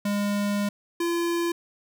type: tone pair in turn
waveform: square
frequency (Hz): 203.9 / 341.4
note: G#3 / F4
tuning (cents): -32 / -39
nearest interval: major sixth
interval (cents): 893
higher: second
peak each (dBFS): -24 / -24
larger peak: neither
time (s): 0.05-0.69 / 1-1.52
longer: first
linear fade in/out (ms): 5
effects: none